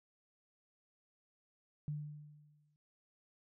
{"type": "tone with exponential decay", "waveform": "sine", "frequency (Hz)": 148.9, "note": "D3", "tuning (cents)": 24, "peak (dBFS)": -35, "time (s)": [1.88, 2.76], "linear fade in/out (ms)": 0, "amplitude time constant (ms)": 190, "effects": []}